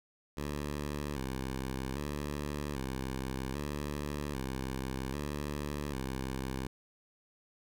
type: tone with vibrato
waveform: 10% pulse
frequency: 69.3 Hz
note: C#2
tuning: in tune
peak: -27 dBFS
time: 0.37-6.67 s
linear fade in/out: 5 ms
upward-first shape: square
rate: 0.63 Hz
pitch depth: 90 cents each way
effects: none